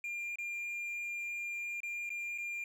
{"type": "tone with dropouts", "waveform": "triangle", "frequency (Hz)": 2399, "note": "D7", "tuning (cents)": 36, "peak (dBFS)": -35, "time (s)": [0.04, 2.64], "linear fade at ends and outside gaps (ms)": 2, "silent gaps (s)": [[0.357, 0.385], [1.804, 1.832], [2.093, 2.102], [2.378, 2.383]], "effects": []}